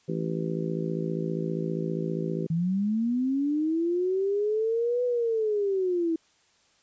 harmonic tone, 55 Hz, A1, in tune, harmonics 3 / 4 / 5 / 6 / 7 / 8 / 9, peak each -30 / -36 / -38 / -36 / -33 / -46 / -38 dBFS, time 0.08-2.47 s, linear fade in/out 10 ms
sine linear two-way sweep, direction up then down, 159.5 to 496.7 to 321.2 Hz, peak -23 dBFS, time 2.5-6.16 s, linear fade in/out 5 ms, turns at 5.04 s
effects white hiss -64 dBFS RMS until 6.82 s + resampled to 16000 Hz

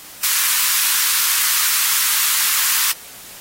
white high-pass noise, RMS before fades -17 dBFS, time 0.23-2.92 s, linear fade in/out 5 ms, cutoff 1000 Hz, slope 48 dB/octave, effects white hiss -38 dBFS RMS until 3.4 s + AAC 48 kbps

